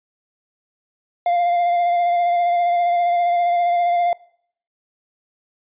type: tone with vibrato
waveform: triangle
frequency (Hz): 698.5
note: F5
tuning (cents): 0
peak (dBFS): -13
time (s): 1.26-4.13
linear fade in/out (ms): 2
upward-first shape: sine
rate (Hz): 15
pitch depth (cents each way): 19
effects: noise-tail reverb RT60 0.6 s tail -22 dB re dry + resampled to 8000 Hz